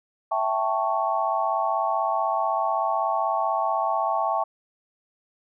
sine chord, A dominant seventh, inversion second, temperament equal, 659.3 / 784 / 880 / 1108.7 Hz, E5 / G5 / A5 / C#6, 0 / 0 / 0 / 0 cents, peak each -27 dBFS, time 0.31-4.44 s, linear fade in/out 10 ms, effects none

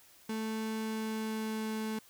35% pulse tone with pitch glide, 220 to 218.4 Hz, A3 to A3, 0 to -13 cents, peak -32 dBFS, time 0.29-1.99 s, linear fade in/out 5 ms, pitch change -13 cents, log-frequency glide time 0.78-1.71 s, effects white hiss -60 dBFS RMS until 2.09 s

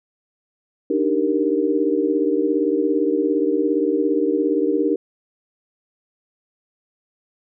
sine chord, Eb major seventh, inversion third, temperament equal, 293.7 / 311.1 / 392 / 466.2 Hz, D4 / Eb4 / G4 / Bb4, 0 / 0 / 0 / 0 cents, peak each -22 dBFS, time 0.9-4.96 s, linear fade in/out 5 ms, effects none

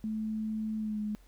sine tone with pitch glide, 217.5 to 210.9 Hz, A3 to G#3, -20 to +27 cents, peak -31 dBFS, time 0.04-1.15 s, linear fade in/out 0 ms, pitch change -53 cents, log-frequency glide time 0.78-1 s, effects added 43 Hz sine -55 dBFS peak until 1.27 s + pink hiss -66 dBFS RMS until 1.27 s

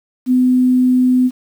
sine tone, 252.9 Hz, B3, 41 cents sharp, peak -9 dBFS, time 0.26-1.31 s, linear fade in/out 50 ms, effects 7-bit

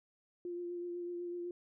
sine tone with vibrato, 349.8 Hz, F4, 3 cents sharp, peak -38 dBFS, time 0.45-1.51 s, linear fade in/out 2 ms, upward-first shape triangle, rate 8 Hz, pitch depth 22 cents each way, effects none

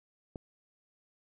click, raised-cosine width 2 ms, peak -27 dBFS, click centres 0.358 s, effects none

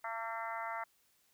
harmonic tone with a mistuned harmonic, 226.8 Hz, A#3, 47 cents flat, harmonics 3 / 4 / 5 / 6 / 7 / 8 / 9, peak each -44 / -42 / -46 / -44 / -51 / -49 / -47 dBFS, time 0.04-0.84 s, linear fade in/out 5 ms, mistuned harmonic 5, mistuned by +17 cents, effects white hiss -72 dBFS RMS until 1.33 s

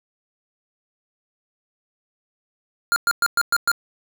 square tone bursts, 1402 Hz, F6, 6 cents sharp, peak -16 dBFS, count 6, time 2.92-3.716 s, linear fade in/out 0 ms, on 41 ms, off 110 ms, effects none

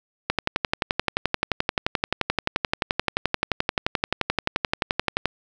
click train, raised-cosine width 0.3 ms, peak -4 dBFS, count 58, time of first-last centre 0.3-5.257 s, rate 11.5 Hz, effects none

